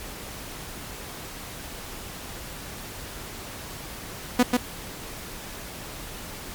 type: tone with echo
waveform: sawtooth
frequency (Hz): 246.9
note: B3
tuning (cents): 0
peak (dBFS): -11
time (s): 4.39-4.43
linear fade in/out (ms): 5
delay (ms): 140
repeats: 1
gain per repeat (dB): -3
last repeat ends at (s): 4.57
effects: pink hiss -38 dBFS RMS until 6.54 s + MP3 96 kbps

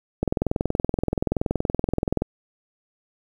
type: click train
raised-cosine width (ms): 2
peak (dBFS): -8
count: 43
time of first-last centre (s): 0.23-2.221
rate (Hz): 21.1
effects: 8-bit

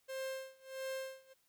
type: tone with tremolo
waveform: 45% pulse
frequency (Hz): 529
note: C5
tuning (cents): +19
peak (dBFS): -38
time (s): 0.08-1.34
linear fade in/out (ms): 20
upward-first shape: sine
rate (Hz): 1.5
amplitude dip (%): 95
effects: white hiss -75 dBFS RMS until 1.48 s

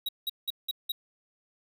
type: tone bursts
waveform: square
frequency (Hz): 3827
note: A#7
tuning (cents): +45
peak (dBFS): -29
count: 5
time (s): 0.06-0.92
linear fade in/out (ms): 5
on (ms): 28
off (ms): 180
effects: none

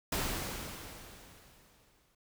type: noise with exponential decay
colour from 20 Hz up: pink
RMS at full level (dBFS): -32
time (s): 0.12-2.15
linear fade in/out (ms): 5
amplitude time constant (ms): 440
effects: none

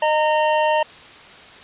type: tone pair together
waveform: square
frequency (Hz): 614 / 920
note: D#5 / A#5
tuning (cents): -23 / -23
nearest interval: perfect fifth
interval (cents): 700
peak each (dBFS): -19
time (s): 0.02-0.83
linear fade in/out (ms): 5
effects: white hiss -42 dBFS RMS until 1.63 s + resampled to 8000 Hz

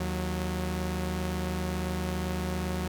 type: tone pair together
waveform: sawtooth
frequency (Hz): 77.78 / 183.08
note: D#2 / F#3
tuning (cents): 0 / -18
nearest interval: octave + minor third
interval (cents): 1482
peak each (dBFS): -28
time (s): 0-2.88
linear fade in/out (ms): 5
effects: none

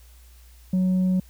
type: tone with tanh clipping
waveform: sine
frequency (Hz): 185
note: F#3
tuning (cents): 0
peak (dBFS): -19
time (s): 0.73-1.2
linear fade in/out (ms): 5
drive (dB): 2
effects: added 60 Hz sine -47 dBFS peak until 1.29 s + white hiss -57 dBFS RMS until 1.29 s

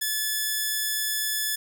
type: tone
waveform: 5% pulse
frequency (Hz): 1728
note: A6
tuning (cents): -32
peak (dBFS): -14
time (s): 0.01-1.56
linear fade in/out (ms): 10
effects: none

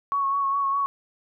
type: tone with vibrato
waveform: sine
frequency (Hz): 1108.7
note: C#6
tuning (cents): 0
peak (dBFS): -21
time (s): 0.12-0.86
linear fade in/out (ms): 0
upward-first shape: sine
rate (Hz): 4.9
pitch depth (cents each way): 25
effects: none

